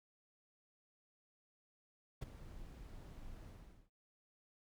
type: noise with ADSR envelope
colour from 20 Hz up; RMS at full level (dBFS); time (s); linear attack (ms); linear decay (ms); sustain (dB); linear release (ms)
brown; -38; 2.21-3.9; 15; 16; -14; 420
effects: none